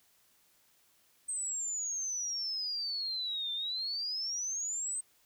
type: exponential two-way sweep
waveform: sine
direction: down then up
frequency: 8350 to 3553 to 8350 Hz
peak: -33 dBFS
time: 1.28-5.01 s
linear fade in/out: 10 ms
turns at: 3.53 s
effects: white hiss -68 dBFS RMS until 5.25 s